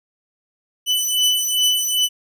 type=beating tone pair; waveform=sawtooth; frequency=2990 / 2992.5 Hz; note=F#7 / F#7; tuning=+17 / +19 cents; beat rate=2.5 Hz; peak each=-16 dBFS; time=0.86-2.09 s; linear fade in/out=50 ms; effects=none